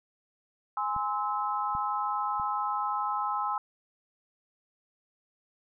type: chord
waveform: sine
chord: Ab augmented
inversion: none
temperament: just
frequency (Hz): 830.6 / 1038.3 / 1297.8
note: Ab5 / C6 / E6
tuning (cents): 0 / -14 / -27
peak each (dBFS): -32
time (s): 0.77-3.58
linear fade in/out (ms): 2
type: clicks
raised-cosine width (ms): 5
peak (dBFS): -31 / -30 / -34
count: 3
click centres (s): 0.964 / 1.751 / 2.398
effects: none